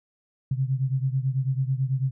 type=beating tone pair; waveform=sine; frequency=129.8 / 138.9 Hz; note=C3 / C#3; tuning=-13 / +4 cents; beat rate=9.1 Hz; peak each=-24 / -27 dBFS; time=0.51-2.11 s; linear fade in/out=5 ms; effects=none